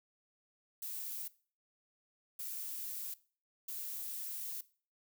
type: noise bursts at uneven times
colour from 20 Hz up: violet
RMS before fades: -42 dBFS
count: 3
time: 0.82-1.28 / 2.39-3.14 / 3.68-4.61 s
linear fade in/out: 5 ms
effects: noise-tail reverb RT60 0.4 s tail -19 dB re dry